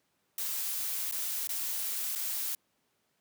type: noise with dropouts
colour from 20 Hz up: blue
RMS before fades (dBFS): -34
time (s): 0.38-2.55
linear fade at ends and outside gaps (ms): 2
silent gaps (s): 1.113-1.122 / 1.473-1.491 / 2.152-2.157
effects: pink hiss -75 dBFS RMS until 3.2 s + high-pass 150 Hz 12 dB/octave